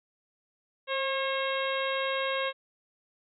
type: harmonic tone with a mistuned harmonic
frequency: 541 Hz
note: C#5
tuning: 42 cents flat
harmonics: 1 / 2 / 3 / 4 / 5 / 6 / 7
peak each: -31 / -34 / -36 / -37 / -38 / -39 / -39 dBFS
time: 0.87-2.53 s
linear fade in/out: 50 ms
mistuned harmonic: 1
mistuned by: -24 cents
effects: none